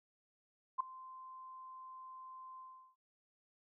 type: tone with ADSR envelope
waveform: sine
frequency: 1039 Hz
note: C6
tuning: 12 cents flat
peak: -28 dBFS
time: 0.78-2.96 s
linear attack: 23 ms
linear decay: 4 ms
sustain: -21 dB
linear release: 370 ms
effects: none